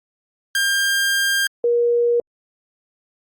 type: tone pair in turn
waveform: sawtooth / sine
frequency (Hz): 1600 / 475.7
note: G6 / A#4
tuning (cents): +35 / +35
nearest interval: octave + major sixth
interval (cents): 2100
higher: first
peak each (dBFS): -13 / -14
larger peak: first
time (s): 0.55-1.47 / 1.64-2.2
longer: first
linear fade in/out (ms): 2
effects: Opus 48 kbps